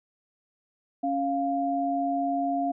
sine tone pair together, 277.2 / 698.5 Hz, C#4 / F5, 0 / 0 cents, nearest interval octave + major third, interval 1600 cents, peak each -28 / -26 dBFS, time 1.03-2.72 s, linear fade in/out 10 ms, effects none

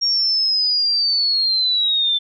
sine linear sweep, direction down, 5588 to 3520 Hz, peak -15 dBFS, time 0.01-2.19 s, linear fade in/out 20 ms, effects none

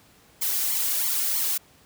blue noise with flanger, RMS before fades -25 dBFS, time 0.41-1.58 s, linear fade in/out 10 ms, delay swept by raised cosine 0.91 to 2.81 ms, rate 3.1 Hz, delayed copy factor +1, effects pink hiss -56 dBFS RMS until 1.85 s + high-pass 60 Hz 12 dB/octave

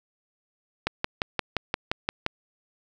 click train, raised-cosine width 0.3 ms, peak -8 dBFS, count 9, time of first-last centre 0.87-2.264 s, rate 5.74 Hz, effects none

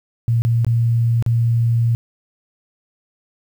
sine tone with dropouts, 116.54 Hz, A#2, in tune, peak -13 dBFS, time 0.28-1.95 s, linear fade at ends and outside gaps 0 ms, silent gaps 0.42-0.45 / 0.647-0.666 / 1.225-1.263 s, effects 8-bit

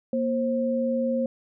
sine tone pair together, 236.2 / 530.3 Hz, A#3 / C5, +23 / +23 cents, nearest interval octave + major second, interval 1400 cents, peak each -25 dBFS, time 0.13-1.26 s, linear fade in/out 2 ms, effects none

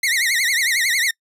sawtooth tone with vibrato, 2009 Hz, B6, 29 cents sharp, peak -13 dBFS, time 0.03-1.11 s, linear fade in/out 5 ms, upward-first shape triangle, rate 11 Hz, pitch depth 200 cents each way, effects noise-tail reverb RT60 0.1 s tail -26 dB re dry + resampled to 32000 Hz

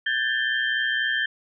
sine tone cluster, 1554 / 1647 / 1771 / 3148 Hz, G6 / G#6 / A6 / G7, -16 / -15 / +11 / +7 cents, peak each -32 / -28 / -24 / -29 dBFS, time 0.06-1.26 s, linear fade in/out 5 ms, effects none

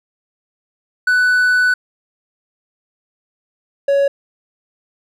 triangle tone pair in turn, 1491 / 558.5 Hz, F#6 / C#5, +13 / +13 cents, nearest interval octave + perfect fourth, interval 1700 cents, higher first, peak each -9 dBFS, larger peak neither, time 1.07-1.74 / 3.88-4.08 s, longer first, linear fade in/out 5 ms, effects none

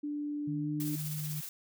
sine tone with pitch glide, 293.7 to 298.8 Hz, D4 to D4, 0 to +30 cents, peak -33 dBFS, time 0.03-0.96 s, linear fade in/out 10 ms, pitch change +30 cents, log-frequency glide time 0.6-0.69 s
sine tone, 152.1 Hz, D#3, 39 cents flat, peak -35 dBFS, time 0.47-1.41 s, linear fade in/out 10 ms
blue noise with tremolo, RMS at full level -40 dBFS, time 0.8-1.49 s, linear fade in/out 2 ms, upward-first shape sine, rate 16 Hz, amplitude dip 35%
effects none

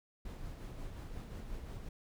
brown noise with tremolo, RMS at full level -43 dBFS, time 0.25-1.89 s, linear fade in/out 5 ms, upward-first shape sine, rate 5.6 Hz, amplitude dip 35%, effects none

